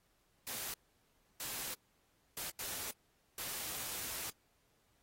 white noise bursts at uneven times, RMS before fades -42 dBFS, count 5, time 0.47-0.74 / 1.4-1.74 / 2.37-2.5 / 2.59-2.91 / 3.38-4.3 s, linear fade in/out 2 ms, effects pink hiss -75 dBFS RMS until 5.02 s + AAC 48 kbps

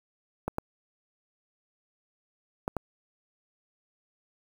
clicks, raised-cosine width 1 ms, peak -15 dBFS, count 4, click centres 0.48 / 0.584 / 2.679 / 2.767 s, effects 7-bit

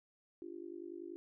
sine tone with amplitude modulation, 343.1 Hz, F4, 31 cents flat, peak -40 dBFS, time 0.42-1.16 s, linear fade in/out 0 ms, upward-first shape sine, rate 50.4 Hz, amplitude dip 100%, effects none

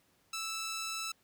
10% pulse tone, 1318.5 Hz, E6, in tune, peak -28 dBFS, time 0.33-1.12 s, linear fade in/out 5 ms, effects pink hiss -70 dBFS RMS until 1.23 s + high-pass 80 Hz 12 dB/octave

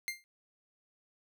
sawtooth tone with exponential decay, 2100 Hz, C7, 6 cents sharp, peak -28 dBFS, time 0.08-0.24 s, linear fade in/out 0 ms, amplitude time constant 34 ms, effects none

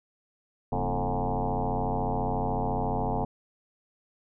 sine tone with frequency modulation, 347.3 Hz, F4, 10 cents flat, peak -25 dBFS, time 0.72-3.25 s, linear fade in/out 5 ms, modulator 94.1 Hz, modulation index 5.8, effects none

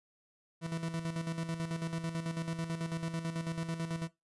40% pulse tone with tremolo, 164.81 Hz, E3, in tune, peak -32 dBFS, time 0.61-4.09 s, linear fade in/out 50 ms, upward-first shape square, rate 9.1 Hz, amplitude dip 60%, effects noise-tail reverb RT60 0.2 s tail -19 dB re dry + resampled to 24000 Hz

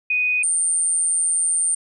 sine tone pair in turn, 2489 / 8916 Hz, D#7 / C#9, 0 / +9 cents, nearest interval octave + minor seventh, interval 2209 cents, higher second, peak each -17 dBFS, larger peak neither, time 0.1-0.43 / 0.43-1.75 s, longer second, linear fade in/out 5 ms, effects none

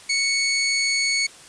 20% pulse tone, 2217 Hz, C#7, in tune, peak -14 dBFS, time 0.09-1.27 s, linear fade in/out 10 ms, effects white hiss -45 dBFS RMS until 1.48 s + resampled to 22050 Hz

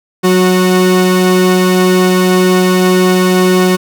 45% pulse tone pair together, 184.3 / 366.7 Hz, F#3 / F#4, -7 / -15 cents, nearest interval octave, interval 1192 cents, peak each -10 dBFS, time 0.23-3.77 s, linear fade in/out 20 ms, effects none

